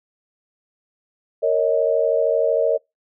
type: tone cluster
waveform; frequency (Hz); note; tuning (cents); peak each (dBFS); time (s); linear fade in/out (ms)
sine; 461.4 / 557 / 630; A#4 / C#5 / D#5; -18 / +8 / +21; -20; 1.42-2.78; 20
effects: noise-tail reverb RT60 0.2 s tail -26 dB re dry